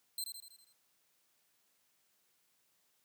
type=tone with echo; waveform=15% pulse; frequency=4118 Hz; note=C8; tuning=28 cents flat; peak=-30 dBFS; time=0.18-0.24 s; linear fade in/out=2 ms; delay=81 ms; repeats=6; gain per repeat=-5 dB; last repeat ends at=0.726 s; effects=white hiss -75 dBFS RMS until 3.04 s + high-pass 100 Hz 12 dB/octave